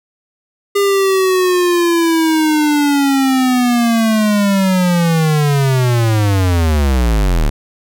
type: linear sweep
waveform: square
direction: down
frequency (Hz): 404.1 to 34.65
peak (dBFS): -11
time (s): 0.75-7.5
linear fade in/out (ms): 10
effects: none